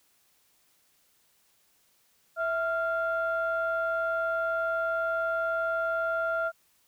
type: tone pair together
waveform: sine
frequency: 657 / 1389 Hz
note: E5 / F6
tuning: -6 / -10 cents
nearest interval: octave + minor second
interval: 1296 cents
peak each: -28 dBFS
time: 2.36-6.52 s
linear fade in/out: 50 ms
effects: tanh soft clip ceiling -19 dBFS + white hiss -67 dBFS RMS until 6.87 s